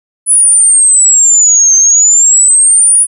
sine exponential two-way sweep, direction down then up, 10030 to 6280 to 9900 Hz, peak -3 dBFS, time 0.26-3.07 s, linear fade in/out 50 ms, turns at 1.76 s, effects none

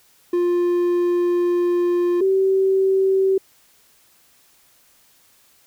triangle / sine tone pair in turn, 351.2 / 383.9 Hz, F4 / G4, +10 / -36 cents, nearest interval major second, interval 154 cents, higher second, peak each -14 dBFS, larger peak neither, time 0.33-2.21 / 2.21-3.38 s, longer first, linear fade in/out 5 ms, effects white hiss -56 dBFS RMS until 5.66 s

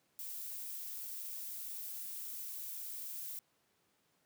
violet noise, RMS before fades -44 dBFS, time 0.19-3.39 s, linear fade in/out 0 ms, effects pink hiss -75 dBFS RMS until 4.25 s + high-pass 150 Hz 12 dB/octave

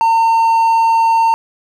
triangle tone, 909 Hz, A#5, 44 cents flat, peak -7 dBFS, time 0.01-1.34 s, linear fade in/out 0 ms, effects none

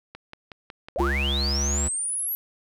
click train, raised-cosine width 0.3 ms, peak -23 dBFS, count 6, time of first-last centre 0.15-1.069 s, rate 5.44 Hz
sine linear sweep, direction up, 477.9 to 11840 Hz, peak -25 dBFS, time 0.96-2.35 s, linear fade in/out 0 ms
square tone with pitch glide, 69.3 to 71.25 Hz, C#2 to C#2, 0 to +48 cents, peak -25 dBFS, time 0.98-1.89 s, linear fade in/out 20 ms, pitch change +48 cents, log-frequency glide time 1.53-1.77 s
sine tone with exponential decay, 349.2 Hz, F4, in tune, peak -21 dBFS, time 1-1.46 s, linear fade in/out 1 ms, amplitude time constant 100 ms
effects none

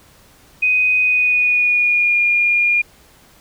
sine tone with pitch glide, 2500 to 2419 Hz, D#7 to D#7, +8 to -49 cents, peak -12 dBFS, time 0.62-2.82 s, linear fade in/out 10 ms, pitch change -57 cents, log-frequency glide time 1.01-2.19 s, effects pink hiss -49 dBFS RMS until 3.4 s

